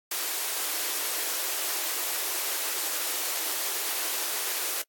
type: high-pass noise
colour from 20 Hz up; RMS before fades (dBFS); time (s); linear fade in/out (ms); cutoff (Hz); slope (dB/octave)
white; -30; 0.11-4.82; 5; 300; 96
effects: noise-tail reverb RT60 0.1 s tail -24 dB re dry + AAC 64 kbps